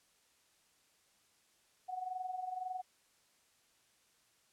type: tone with amplitude modulation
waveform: sine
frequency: 740 Hz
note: F#5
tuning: in tune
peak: -35 dBFS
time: 1.88-2.82 s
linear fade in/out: 20 ms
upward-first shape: sine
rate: 21.9 Hz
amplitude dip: 70%
effects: white hiss -71 dBFS RMS until 4.52 s + low-pass 10000 Hz 12 dB/octave